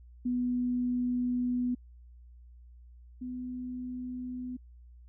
sine tone pair in turn, 246.9 / 250.8 Hz, B3 / B3, 0 / +27 cents, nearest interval unison, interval 27 cents, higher second, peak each -27 / -35 dBFS, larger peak first, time 0.25-1.75 / 3.21-4.57 s, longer first, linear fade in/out 10 ms, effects added 60 Hz sine -50 dBFS peak until 5.08 s

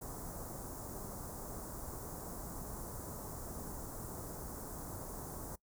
pink band-stop noise, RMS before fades -45 dBFS, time 0.01-5.56 s, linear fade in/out 10 ms, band 1200 to 6800 Hz, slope 24 dB/octave, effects noise-tail reverb RT60 0.1 s tail -22 dB re dry

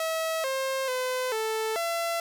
sawtooth tone with pitch steps, 646 / 532 / 509 / 440.3 / 675 Hz, E5 / C5 / C5 / A4 / E5, -35 / +29 / -48 / +1 / +41 cents, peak -23 dBFS, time 0-2.2 s, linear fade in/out 2 ms, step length 440 ms, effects none

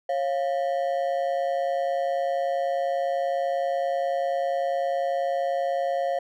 triangle ring-modulated tone, 622.3 Hz, D#5, in tune, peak -18 dBFS, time 0.09-6.19 s, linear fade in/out 5 ms, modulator 75.1 Hz, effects none

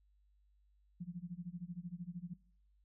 sine tone with tremolo, 175.6 Hz, F3, 10 cents sharp, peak -39 dBFS, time 1-2.34 s, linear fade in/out 10 ms, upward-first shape sine, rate 13 Hz, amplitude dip 95%, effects noise-tail reverb RT60 0.6 s tail -22 dB re dry + added 50 Hz sine -68 dBFS peak until 2.84 s

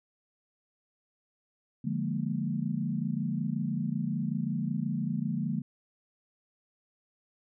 sine chord, Bb dominant seventh, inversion first, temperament equal, 146.83 / 174.61 / 207.7 / 233.1 Hz, D3 / F3 / Ab3 / Bb3, 0 / 0 / 0 / 0 cents, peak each -34 dBFS, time 1.84-5.62 s, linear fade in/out 10 ms, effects none

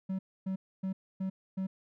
triangle tone bursts, 190 Hz, F#3, 46 cents sharp, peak -29 dBFS, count 5, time 0.09-1.67 s, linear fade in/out 10 ms, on 100 ms, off 270 ms, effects none

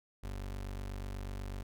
30% pulse tone, 48.14 Hz, G1, 31 cents flat, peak -36 dBFS, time 0.23-1.63 s, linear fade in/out 10 ms, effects none

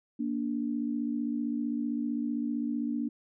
sine tone pair together, 235.3 / 290.8 Hz, A#3 / D4, +16 / -17 cents, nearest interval major third, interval 367 cents, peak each -31 / -32 dBFS, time 0.19-3.09 s, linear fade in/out 10 ms, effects none

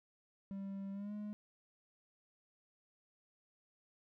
triangle tone with pitch glide, 196 to 208.9 Hz, G3 to G#3, 0 to +10 cents, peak -39 dBFS, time 0.51-1.33 s, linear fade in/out 0 ms, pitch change +110 cents, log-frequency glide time 0.92-1.13 s, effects none

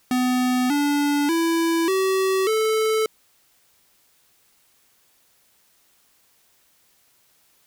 square tone with pitch steps, 251.4 / 288.8 / 331.7 / 381.1 / 437.7 Hz, B3 / D4 / E4 / G4 / A4, +31 / -29 / +11 / -49 / -9 cents, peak -19 dBFS, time 0.11-3.06 s, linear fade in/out 2 ms, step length 590 ms, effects white hiss -61 dBFS RMS until 7.66 s

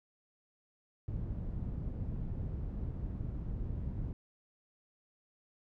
white low-pass noise, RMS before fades -38 dBFS, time 1.08-4.13 s, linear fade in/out 2 ms, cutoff 110 Hz, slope 12 dB/octave, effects none

